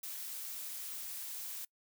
blue noise, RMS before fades -43 dBFS, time 0.03-1.65 s, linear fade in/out 5 ms, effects noise-tail reverb RT60 0.1 s tail -25 dB re dry

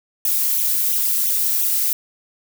violet noise with flanger, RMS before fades -19 dBFS, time 0.25-1.93 s, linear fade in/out 2 ms, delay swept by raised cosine 0.31 to 3.01 ms, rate 2.9 Hz, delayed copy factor +1, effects none

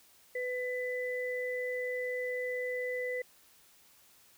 sine tone pair together, 499.8 / 1998 Hz, B4 / B6, +21 / +20 cents, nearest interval 2 octaves, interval 2399 cents, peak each -34 / -37 dBFS, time 0.35-3.22 s, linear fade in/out 5 ms, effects white hiss -62 dBFS RMS until 4.37 s

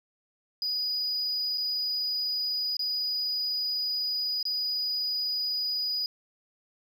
sine tone with dropouts, 4936 Hz, D#8, 15 cents flat, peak -25 dBFS, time 0.62-6.06 s, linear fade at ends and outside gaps 1 ms, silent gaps 1.575-1.58 / 2.768-2.793 / 4.428-4.453 s, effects tanh soft clip ceiling -25 dBFS

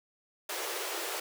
pink high-pass noise, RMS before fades -36 dBFS, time 0.49-1.2 s, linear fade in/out 5 ms, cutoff 340 Hz, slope 96 dB/octave, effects none

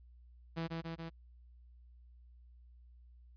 sawtooth tone with echo, 164.81 Hz, E3, in tune, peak -32 dBFS, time 0.56-0.68 s, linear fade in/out 20 ms, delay 140 ms, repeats 3, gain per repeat -2 dB, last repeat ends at 1.1 s, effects added 60 Hz sine -56 dBFS peak until 3.36 s + resampled to 11025 Hz

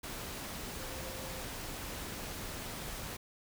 sine tone in noise, 524 Hz, C5, 2 cents sharp, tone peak -49 dBFS, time 0.79-1.42 s, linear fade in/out 10 ms, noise pink, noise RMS -42 dBFS, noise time 0.03-3.17 s, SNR -10 dB, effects none

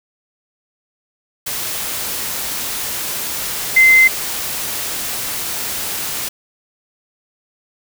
sine tone in noise, 2072 Hz, C7, 17 cents flat, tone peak -6 dBFS, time 3.76-4.08 s, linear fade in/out 10 ms, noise white, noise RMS -23 dBFS, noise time 1.46-6.29 s, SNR +14 dB, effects none

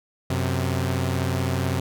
sawtooth tone pair together, 91.92 / 130 Hz, F#2 / C3, -11 / -11 cents, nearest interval tritone, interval 600 cents, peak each -21 dBFS, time 0.3-1.8 s, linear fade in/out 5 ms, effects none

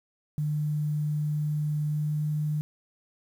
sine tone with pitch glide, 150.1 to 151.14 Hz, D3 to D#3, +38 to -50 cents, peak -25 dBFS, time 0.38-2.61 s, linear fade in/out 0 ms, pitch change +12 cents, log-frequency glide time 1.8-2.32 s, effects 9-bit

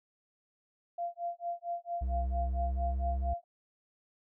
sine tone with tremolo, 691 Hz, F5, 19 cents flat, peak -31 dBFS, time 0.98-3.44 s, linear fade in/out 5 ms, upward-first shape sine, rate 4.4 Hz, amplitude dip 100%
triangle tone with pitch glide, 63.6 to 65.65 Hz, C2 to C2, -48 to +6 cents, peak -28 dBFS, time 2.01-3.34 s, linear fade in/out 10 ms, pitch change +54 cents, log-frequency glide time 2.2-3.04 s
effects none

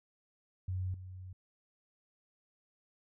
sine tone with level steps, 92.5 Hz, F#2, in tune, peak -33 / -44 dBFS, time 0.68-1.33 s, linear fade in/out 5 ms, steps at 0.94 s, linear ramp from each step 2 ms, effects none

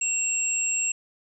sine tone pair together, 2719 / 7598 Hz, F7 / A#8, -47 / +32 cents, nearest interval octave + tritone, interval 1779 cents, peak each -29 / -24 dBFS, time 0.01-0.92 s, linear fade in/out 5 ms, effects none

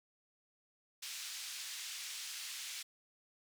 white band-pass noise, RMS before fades -45 dBFS, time 1.02-2.83 s, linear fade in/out 10 ms, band 2300 to 6500 Hz, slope 12 dB/octave, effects none

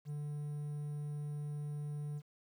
triangle tone with quantisation, 147.5 Hz, D3, 8 cents sharp, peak -36 dBFS, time 0.05-2.22 s, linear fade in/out 50 ms, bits 11, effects none

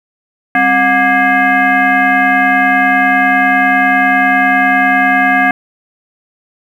sine tone with frequency modulation, 1185 Hz, D6, 15 cents sharp, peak -7 dBFS, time 0.55-5.51 s, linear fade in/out 2 ms, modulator 460 Hz, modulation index 2, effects 7-bit

